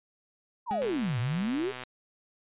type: exponential two-way sweep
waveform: sine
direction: down then up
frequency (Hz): 1054 to 110 to 436.5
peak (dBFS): -27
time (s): 0.66-1.73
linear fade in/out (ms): 50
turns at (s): 1.19
type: tone with exponential decay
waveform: 40% pulse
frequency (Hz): 210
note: G#3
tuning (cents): +19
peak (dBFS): -31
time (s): 0.71-1.36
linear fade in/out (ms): 0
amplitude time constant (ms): 140
type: click train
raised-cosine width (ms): 0.3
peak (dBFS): -23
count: 129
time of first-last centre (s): 0.82-1.836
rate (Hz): 126
effects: resampled to 8000 Hz